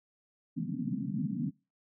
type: band-pass noise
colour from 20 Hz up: white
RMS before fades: -34 dBFS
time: 0.56-1.51 s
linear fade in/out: 20 ms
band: 130 to 280 Hz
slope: 96 dB/octave
effects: noise-tail reverb RT60 0.3 s tail -25 dB re dry